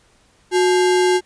sine tone with sample-and-hold, 364.5 Hz, F#4, 26 cents flat, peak -12 dBFS, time 0.51-1.21 s, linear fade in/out 50 ms, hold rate 1225 Hz, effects pink hiss -56 dBFS RMS until 1.25 s + resampled to 22050 Hz

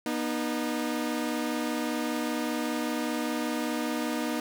sawtooth tone pair together, 242.1 / 307.2 Hz, B3 / D#4, -34 / -22 cents, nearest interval major third, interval 412 cents, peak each -27 dBFS, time 0.06-4.4 s, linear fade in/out 2 ms, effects none

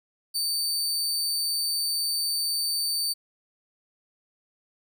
sawtooth tone, 4578 Hz, D8, 45 cents flat, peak -22 dBFS, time 0.34-3.14 s, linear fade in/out 20 ms, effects none

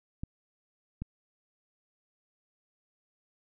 clicks, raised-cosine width 5 ms, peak -23 dBFS, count 2, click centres 0.235 / 1.02 s, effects none

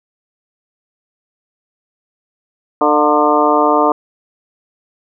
harmonic tone with a mistuned harmonic, 150 Hz, D3, 37 cents sharp, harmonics 2 / 3 / 4 / 5 / 6 / 7 / 8, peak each -17 / -17 / -17 / -17 / -17 / -17 / -17 dBFS, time 2.81-3.92 s, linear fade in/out 2 ms, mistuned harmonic 5, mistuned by -58 cents, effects none

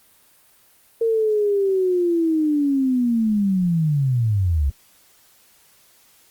sine linear sweep, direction down, 460 to 65.41 Hz, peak -16 dBFS, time 1.01-4.7 s, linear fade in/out 5 ms, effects white hiss -55 dBFS RMS until 6.3 s + Opus 32 kbps

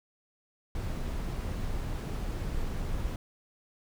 brown noise, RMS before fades -33 dBFS, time 0.75-3.16 s, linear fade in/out 2 ms, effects none

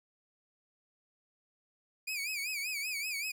sawtooth tone with vibrato, 2386 Hz, D7, 27 cents sharp, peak -31 dBFS, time 2.07-3.32 s, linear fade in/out 10 ms, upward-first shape sine, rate 5.2 Hz, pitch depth 130 cents each way, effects none

